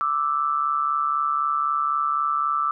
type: tone pair together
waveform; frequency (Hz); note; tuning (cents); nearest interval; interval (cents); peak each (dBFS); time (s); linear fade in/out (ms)
sine; 1174.7 / 1318.6; D6 / E6; 0 / 0; major second; 200; -23; 0.01-2.71; 0
effects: none